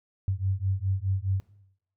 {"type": "beating tone pair", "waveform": "sine", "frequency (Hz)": [93.8, 98.6], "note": ["F#2", "G2"], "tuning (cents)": [24, 11], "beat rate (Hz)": 4.8, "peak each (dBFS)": -28, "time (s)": [0.28, 1.4], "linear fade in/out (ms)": 0, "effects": ["noise-tail reverb RT60 0.7 s tail -17 dB re dry"]}